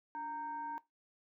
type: tone with frequency modulation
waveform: sine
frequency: 926 Hz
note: A#5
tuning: 12 cents flat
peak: -39 dBFS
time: 0.15-0.78 s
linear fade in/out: 0 ms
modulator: 635 Hz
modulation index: 0.5
effects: noise-tail reverb RT60 0.2 s tail -19 dB re dry